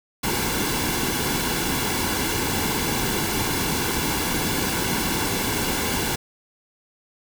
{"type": "noise with comb filter", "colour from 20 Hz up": "pink", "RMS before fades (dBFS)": -24, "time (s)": [0.23, 6.16], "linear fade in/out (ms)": 10, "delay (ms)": 1.6, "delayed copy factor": -0.6, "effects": []}